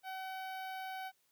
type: tone with notch filter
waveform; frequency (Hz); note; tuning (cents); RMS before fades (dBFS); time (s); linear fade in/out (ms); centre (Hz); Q
sawtooth; 758; F#5; +42; -43; 0.03-1.12; 50; 7400; 0.54
effects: white hiss -75 dBFS RMS until 1.31 s + high-pass 60 Hz 12 dB/octave